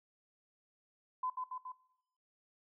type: tone with echo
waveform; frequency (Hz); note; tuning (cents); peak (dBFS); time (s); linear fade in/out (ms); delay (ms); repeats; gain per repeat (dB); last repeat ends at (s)
sine; 1016; B5; +49; -33; 1.23-1.3; 5; 140; 3; -3; 1.72
effects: noise-tail reverb RT60 0.8 s tail -19 dB re dry